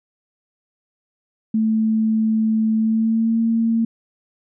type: tone with pitch glide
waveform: sine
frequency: 220 to 227.6 Hz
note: A3 to A#3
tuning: 0 to -41 cents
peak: -15 dBFS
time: 1.54-3.85 s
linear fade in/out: 5 ms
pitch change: +59 cents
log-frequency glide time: 2.76-3.39 s
effects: none